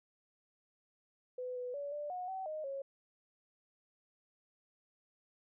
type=tone with pitch steps; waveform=sine; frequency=502 / 496.1 / 571 / 589 / 727 / 761 / 619 / 548 Hz; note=B4 / B4 / D5 / D5 / F#5 / F#5 / D#5 / C#5; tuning=+28 / +8 / -49 / +5 / -31 / +48 / -9 / -20 cents; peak=-38 dBFS; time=1.38-2.82 s; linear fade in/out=5 ms; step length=180 ms; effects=none